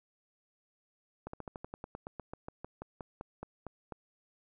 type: slowing click train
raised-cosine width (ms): 1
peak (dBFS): -27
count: 20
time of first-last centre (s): 1.27-3.923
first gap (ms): 64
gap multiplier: 1.08
effects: none